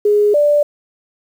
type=tone pair in turn; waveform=sine; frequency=415.3 / 587.3 Hz; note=G#4 / D5; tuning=0 / 0 cents; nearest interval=tritone; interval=600 cents; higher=second; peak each=-9 dBFS; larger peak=neither; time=0.05-0.34 / 0.34-0.63 s; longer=neither; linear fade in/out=5 ms; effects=7-bit